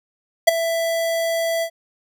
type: tone with ADSR envelope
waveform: square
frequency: 663 Hz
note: E5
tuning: 10 cents sharp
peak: -6 dBFS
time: 0.47-1.7 s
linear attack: 12 ms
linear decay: 15 ms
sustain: -14 dB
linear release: 77 ms
effects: none